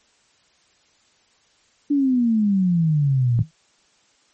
sine exponential sweep, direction down, 293.7 to 112.1 Hz, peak -15 dBFS, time 1.9-3.43 s, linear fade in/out 10 ms
sine tone with exponential decay, 158.3 Hz, D#3, 30 cents sharp, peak -15 dBFS, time 3.39-3.51 s, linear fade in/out 0 ms, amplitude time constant 24 ms
effects white hiss -60 dBFS RMS until 4.33 s + MP3 32 kbps

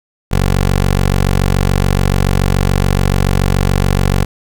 15% pulse tone, 47 Hz, F#1, 28 cents sharp, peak -4 dBFS, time 0.31-4.25 s, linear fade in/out 10 ms, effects none

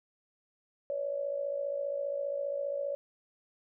sine tone with amplitude modulation, 566 Hz, C#5, 36 cents sharp, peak -28 dBFS, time 0.9-2.95 s, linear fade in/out 0 ms, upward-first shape sine, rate 55 Hz, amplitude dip 70%, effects none

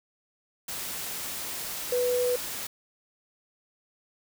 sine tone in noise, 493.9 Hz, B4, in tune, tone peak -23 dBFS, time 1.92-2.36 s, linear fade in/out 5 ms, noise white, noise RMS -35 dBFS, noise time 0.68-2.67 s, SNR +9 dB, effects none

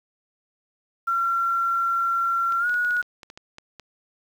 sine tone with pitch glide, 1366 to 1455.6 Hz, F6 to F#6, -39 to -29 cents, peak -20 dBFS, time 1.07-3.02 s, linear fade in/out 10 ms, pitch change +110 cents, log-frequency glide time 2.59-2.67 s
clicks, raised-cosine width 0.2 ms, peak -24 dBFS, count 12, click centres 2.523 / 2.695 / 2.742 / 2.848 / 2.908 / 2.967 / 3.027 / 3.232 / 3.301 / 3.375 / 3.584 / 3.797 s
effects 8-bit

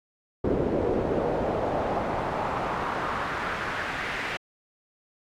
brown noise with band-pass filter sweep, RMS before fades -28 dBFS, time 0.44-4.37 s, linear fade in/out 5 ms, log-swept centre 390 to 2100 Hz, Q 1.8, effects AAC 64 kbps

